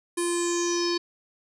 square tone with low-pass filter sweep, 346.2 Hz, F4, 15 cents flat, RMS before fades -26 dBFS, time 0.17-0.98 s, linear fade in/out 10 ms, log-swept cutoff 10000 to 4600 Hz, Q 9, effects none

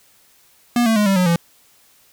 square tone with pitch steps, 240 / 223.9 / 208.9 / 194.94 / 181.89 / 169.71 Hz, B3 / A3 / G#3 / G3 / F#3 / F3, -49 / +30 / +10 / -9 / -29 / -49 cents, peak -14 dBFS, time 0.76-1.36 s, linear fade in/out 2 ms, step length 100 ms, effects white hiss -54 dBFS RMS until 2.12 s

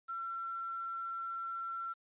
sine tone with quantisation, 1354 Hz, E6, 46 cents sharp, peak -37 dBFS, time 0.08-1.94 s, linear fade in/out 20 ms, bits 10, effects resampled to 8000 Hz

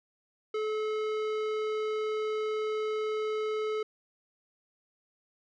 sine tone with tanh clipping, 431 Hz, A4, 36 cents flat, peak -31 dBFS, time 0.54-3.83 s, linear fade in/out 5 ms, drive 16 dB, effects none

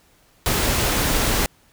pink noise, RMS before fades -20 dBFS, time 0.46-1.46 s, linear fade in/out 0 ms, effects pink hiss -57 dBFS RMS until 1.72 s

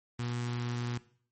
sawtooth tone with notch filter, 120.8 Hz, B2, 38 cents flat, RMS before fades -35 dBFS, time 0.19-0.98 s, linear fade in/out 5 ms, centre 580 Hz, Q 1.2, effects noise-tail reverb RT60 0.5 s tail -17 dB re dry + MP3 32 kbps

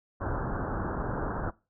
pink low-pass noise, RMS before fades -32 dBFS, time 0.2-1.51 s, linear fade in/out 20 ms, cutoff 1600 Hz, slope 96 dB/octave, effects noise-tail reverb RT60 0.3 s tail -22 dB re dry

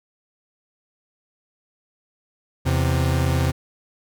40% pulse tone pair together, 83 / 131.75 Hz, E2 / C3, +12 / +12 cents, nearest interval minor sixth, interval 800 cents, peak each -20 dBFS, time 2.65-3.52 s, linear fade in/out 20 ms, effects none

